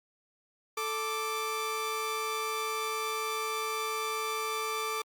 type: tone pair together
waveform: sawtooth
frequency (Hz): 440 / 1174.7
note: A4 / D6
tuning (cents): 0 / 0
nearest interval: octave + perfect fourth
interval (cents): 1700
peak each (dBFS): -32 / -29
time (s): 0.77-5.02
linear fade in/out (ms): 5
effects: Opus 48 kbps